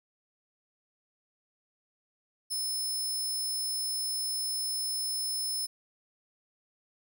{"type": "tone", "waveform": "20% pulse", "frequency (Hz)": 5240, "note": "E8", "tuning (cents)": -11, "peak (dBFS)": -25, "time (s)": [2.5, 5.67], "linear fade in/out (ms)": 20, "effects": []}